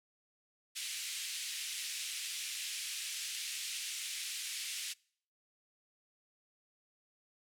pink band-pass noise, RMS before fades -41 dBFS, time 0.75-4.94 s, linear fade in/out 20 ms, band 2400 to 11000 Hz, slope 24 dB/octave, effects noise-tail reverb RT60 0.6 s tail -26 dB re dry

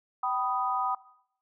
sine chord, G augmented, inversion none, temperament equal with one note detuned, 770.1 / 987.8 / 1244.5 Hz, G5 / B5 / D#6, -31 / 0 / 0 cents, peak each -31 / -31 / -30 dBFS, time 0.23-0.95 s, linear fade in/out 5 ms, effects noise-tail reverb RT60 0.7 s tail -19 dB re dry

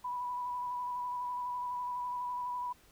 sine tone with vibrato, 985 Hz, B5, 5 cents flat, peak -34 dBFS, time 0.04-2.73 s, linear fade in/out 10 ms, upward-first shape square, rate 12 Hz, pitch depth 16 cents each way, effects pink hiss -63 dBFS RMS until 2.91 s

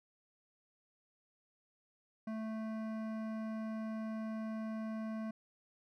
sine tone with hard clipping, 220 Hz, A3, in tune, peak -40 dBFS, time 2.27-5.31 s, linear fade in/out 5 ms, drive 14 dB, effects none

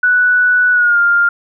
sine tone with pitch glide, 1480 to 1401.8 Hz, F#6 to F6, 0 to +6 cents, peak -8 dBFS, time 0.03-1.29 s, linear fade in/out 5 ms, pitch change -94 cents, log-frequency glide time 0.72-0.99 s, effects none

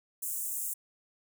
pink high-pass noise, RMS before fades -35 dBFS, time 0.22-0.74 s, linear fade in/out 10 ms, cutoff 7300 Hz, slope 48 dB/octave, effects none

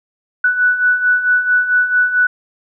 sine beating tone pair, 1480 / 1484.5 Hz, F#6 / F#6, 0 / +5 cents, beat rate 4.5 Hz, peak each -18 / -12 dBFS, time 0.44-2.27 s, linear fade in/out 5 ms, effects none

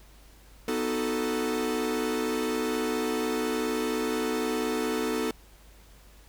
45% pulse chord, B dominant seventh, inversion none, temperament equal, 246.9 / 311.1 / 370 / 440 Hz, B3 / D#4 / F#4 / A4, 0 / 0 / 0 / 0 cents, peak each -32 / -33 / -36 / -30 dBFS, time 0.68-5.31 s, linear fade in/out 2 ms, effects added 50 Hz sine -52 dBFS peak until 6.28 s + pink hiss -57 dBFS RMS until 6.28 s

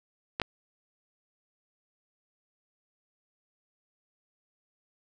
clicks, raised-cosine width 0.3 ms, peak -13 dBFS, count 2, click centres 0.399 / 0.417 s, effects none

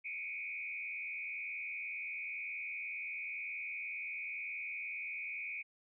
sine tone with frequency modulation, 2349 Hz, D7, in tune, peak -39 dBFS, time 0.04-5.63 s, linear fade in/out 20 ms, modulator 81 Hz, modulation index 2, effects none

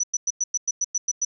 sine tone bursts, 5940 Hz, F#8, 6 cents sharp, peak -20 dBFS, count 10, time 0-1.25 s, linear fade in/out 5 ms, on 35 ms, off 100 ms, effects none

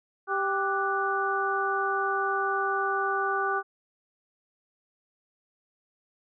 harmonic tone with a mistuned harmonic, 392 Hz, G4, in tune, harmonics 1 / 2 / 3 / 4, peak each -31 / -31 / -29 / -30 dBFS, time 0.27-3.63 s, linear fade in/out 50 ms, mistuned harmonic 4, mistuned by -100 cents, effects none

